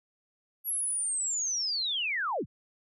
sine linear sweep, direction down, 11610 to 46.48 Hz, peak -28 dBFS, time 0.64-2.46 s, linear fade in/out 50 ms, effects none

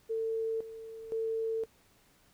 sine tone with tremolo, 448.2 Hz, A4, 32 cents sharp, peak -30 dBFS, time 0.09-1.66 s, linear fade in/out 20 ms, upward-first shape square, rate 0.97 Hz, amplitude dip 75%, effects pink hiss -65 dBFS RMS until 2.33 s

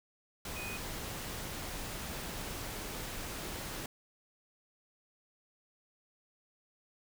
sine tone in noise, 2492 Hz, D#7, 2 cents sharp, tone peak -42 dBFS, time 0.56-0.77 s, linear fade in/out 2 ms, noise pink, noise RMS -41 dBFS, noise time 0.45-3.86 s, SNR -4 dB, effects none

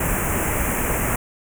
pink band-stop noise, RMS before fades -22 dBFS, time 0-1.16 s, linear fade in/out 5 ms, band 2600 to 6900 Hz, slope 48 dB/octave, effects none

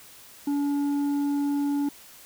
triangle tone with tanh clipping, 285.8 Hz, D4, 47 cents flat, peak -24 dBFS, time 0.47-1.89 s, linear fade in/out 5 ms, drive 10 dB, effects white hiss -49 dBFS RMS until 2.25 s

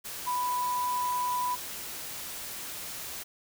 sine tone in noise, 990 Hz, B5, 4 cents sharp, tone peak -27 dBFS, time 0.26-1.56 s, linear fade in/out 20 ms, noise white, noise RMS -39 dBFS, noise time 0.04-3.24 s, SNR +9 dB, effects none

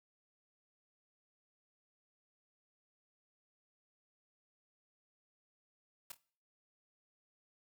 white noise with echo, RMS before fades -45 dBFS, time 6.1-6.12 s, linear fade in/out 5 ms, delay 26 ms, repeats 2, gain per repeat -12 dB, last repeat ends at 6.172 s, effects noise-tail reverb RT60 0.5 s tail -21 dB re dry

